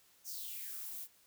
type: noise with high-pass filter sweep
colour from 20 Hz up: violet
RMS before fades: -44 dBFS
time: 0.24-1.08 s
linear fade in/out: 50 ms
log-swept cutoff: 6200 to 510 Hz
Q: 4.9
effects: white hiss -67 dBFS RMS until 1.26 s